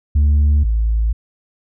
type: tone pair in turn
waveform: sine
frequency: 73.42 / 55.11 Hz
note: D2 / A1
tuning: 0 / +3 cents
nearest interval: perfect fourth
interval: 497 cents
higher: first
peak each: -7 / -12 dBFS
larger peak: first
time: 0.15-0.64 / 0.64-1.13 s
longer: neither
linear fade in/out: 10 ms
effects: tanh soft clip ceiling -9 dBFS